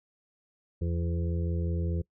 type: harmonic tone with a mistuned harmonic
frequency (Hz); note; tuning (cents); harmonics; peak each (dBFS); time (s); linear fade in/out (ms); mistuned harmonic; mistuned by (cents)
84.9; F2; -48; 1 / 2 / 4 / 5 / 6; -28 / -34 / -40 / -42 / -44; 0.81-2.02; 10; 1; -31
effects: noise-tail reverb RT60 0.1 s tail -23 dB re dry